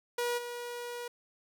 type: tone with level steps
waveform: sawtooth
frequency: 481.8 Hz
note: B4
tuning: 43 cents flat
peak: -26 / -34 dBFS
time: 0.18-1.08 s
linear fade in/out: 5 ms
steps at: 0.37 s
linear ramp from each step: 20 ms
effects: none